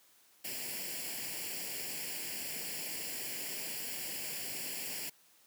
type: noise with comb filter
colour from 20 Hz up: white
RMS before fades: -40 dBFS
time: 0.44-5.1 s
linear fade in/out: 10 ms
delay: 0.4 ms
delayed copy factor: +0.75
effects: white hiss -65 dBFS RMS until 5.46 s + high-pass 150 Hz 12 dB/octave